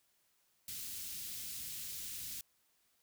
white band-stop noise, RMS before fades -44 dBFS, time 0.68-2.41 s, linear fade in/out 2 ms, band 190 to 3000 Hz, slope 12 dB/octave, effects white hiss -75 dBFS RMS until 3.02 s

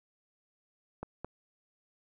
clicks, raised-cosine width 1 ms, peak -24 dBFS, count 2, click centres 1.03 / 1.246 s, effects none

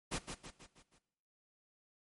pink noise with echo, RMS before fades -37 dBFS, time 0.11-0.19 s, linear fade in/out 20 ms, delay 160 ms, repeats 5, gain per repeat -6 dB, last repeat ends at 0.99 s, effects noise-tail reverb RT60 0.8 s tail -17 dB re dry + MP3 48 kbps

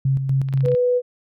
sine tone with tremolo, 134.9 Hz, C#3, 47 cents flat, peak -15 dBFS, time 0.05-0.75 s, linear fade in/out 5 ms, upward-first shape square, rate 4.1 Hz, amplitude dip 50%
clicks, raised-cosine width 0.3 ms, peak -25 dBFS, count 8, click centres 0.487 / 0.527 / 0.575 / 0.607 / 0.653 / 0.685 / 0.718 / 0.75 s
sine tone, 493.9 Hz, B4, in tune, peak -15 dBFS, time 0.63-1.02 s, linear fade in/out 50 ms
effects none

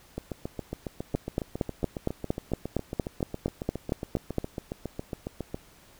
two click trains, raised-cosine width 2 ms, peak -12 / -19 dBFS, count 15 / 40, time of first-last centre 1.15-4.383 / 0.18-5.545 s, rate 4.33 / 7.27 Hz, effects pink hiss -56 dBFS RMS until 5.99 s

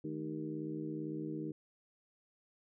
harmonic tone with a mistuned harmonic, 77.78 Hz, D#2, in tune, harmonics 2 / 3 / 4 / 5 / 6, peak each -44 / -47 / -40 / -46 / -50 dBFS, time 0.04-1.52 s, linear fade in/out 5 ms, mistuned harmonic 3, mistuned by -120 cents, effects none

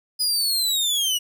sawtooth linear sweep, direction down, 5000 to 2875 Hz, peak -17 dBFS, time 0.19-1.19 s, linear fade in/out 20 ms, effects none

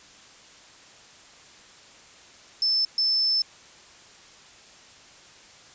sine tone bursts at uneven times, 5274 Hz, E8, in tune, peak -20 dBFS, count 2, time 2.62-2.85 / 2.98-3.42 s, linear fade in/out 2 ms, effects white hiss -50 dBFS RMS until 5.74 s + resampled to 16000 Hz

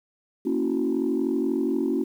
sine chord, F# dominant seventh, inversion first, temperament equal, 233.1 / 277.2 / 329.6 / 370 Hz, A#3 / C#4 / E4 / F#4, 0 / 0 / 0 / 0 cents, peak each -28 / -25 / -27 / -27 dBFS, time 0.45-2.04 s, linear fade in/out 10 ms, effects tanh soft clip ceiling -15 dBFS + 9-bit

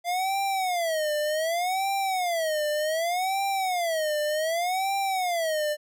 square tone with vibrato, 686 Hz, F5, 31 cents flat, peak -25 dBFS, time 0.04-5.77 s, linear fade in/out 50 ms, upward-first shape sine, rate 0.66 Hz, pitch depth 240 cents each way, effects none

